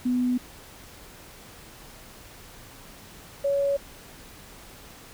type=tone pair in turn; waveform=sine; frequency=248.7 / 560.3 Hz; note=B3 / C#5; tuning=+12 / +18 cents; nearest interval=octave + major second; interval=1406 cents; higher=second; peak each=-21 dBFS; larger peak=neither; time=0.05-0.38 / 3.44-3.77 s; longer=neither; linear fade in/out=10 ms; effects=pink hiss -47 dBFS RMS until 5.13 s